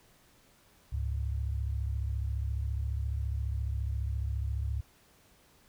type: tone pair together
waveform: sine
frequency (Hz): 69.3 / 103.83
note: C#2 / G#2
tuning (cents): 0 / 0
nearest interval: perfect fifth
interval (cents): 700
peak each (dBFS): -31 / -35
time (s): 0.92-4.81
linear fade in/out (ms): 10
effects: pink hiss -63 dBFS RMS until 5.68 s